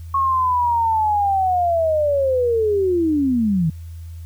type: linear sweep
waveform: sine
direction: down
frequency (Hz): 1100 to 152.2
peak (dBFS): -15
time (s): 0.14-3.7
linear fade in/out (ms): 5
effects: added 83 Hz sine -31 dBFS peak until 4.25 s + white hiss -55 dBFS RMS until 4.25 s